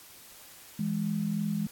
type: tone pair together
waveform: sine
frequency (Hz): 164.63 / 207.7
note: E3 / G#3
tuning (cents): -2 / 0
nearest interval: major third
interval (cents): 402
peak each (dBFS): -32 / -29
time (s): 0.79-1.67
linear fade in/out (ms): 5
effects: white hiss -51 dBFS RMS until 1.71 s + AAC 64 kbps